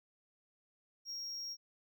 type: tone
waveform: triangle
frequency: 5588 Hz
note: F8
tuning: in tune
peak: -39 dBFS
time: 1.05-1.57 s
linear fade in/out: 50 ms
effects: none